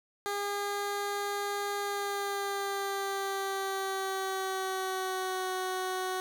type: tone with pitch glide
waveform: 15% pulse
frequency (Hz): 405.6 to 371.9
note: G#4 to F#4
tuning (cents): -41 to +9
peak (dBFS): -25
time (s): 0.26-6.2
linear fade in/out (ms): 0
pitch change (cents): -150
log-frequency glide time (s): 1.79-5.51
effects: none